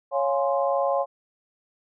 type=chord; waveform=sine; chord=Db major seventh; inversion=none; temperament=equal; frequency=554.4 / 698.5 / 830.6 / 1046.5 Hz; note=Db5 / F5 / Ab5 / C6; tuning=0 / 0 / 0 / 0 cents; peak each=-23 / -27 / -29 / -29 dBFS; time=0.11-1.06 s; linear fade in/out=50 ms; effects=none